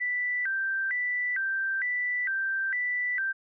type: tone with vibrato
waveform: sine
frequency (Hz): 1760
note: A6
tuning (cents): 0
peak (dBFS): -26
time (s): 0-3.33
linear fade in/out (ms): 20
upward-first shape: square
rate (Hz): 1.1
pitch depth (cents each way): 200
effects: none